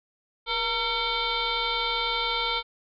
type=tone with frequency modulation; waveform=sine; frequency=2253 Hz; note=C#7; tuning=28 cents sharp; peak=-24 dBFS; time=0.46-2.63 s; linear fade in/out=50 ms; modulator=444 Hz; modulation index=3.9; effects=none